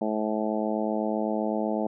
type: harmonic tone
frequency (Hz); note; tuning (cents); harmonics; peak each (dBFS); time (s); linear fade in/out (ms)
107.9; A2; -33; 2 / 3 / 4 / 5 / 6 / 7 / 8; -29 / -32 / -34 / -33 / -32 / -36 / -37; 0.01-1.87; 5
effects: none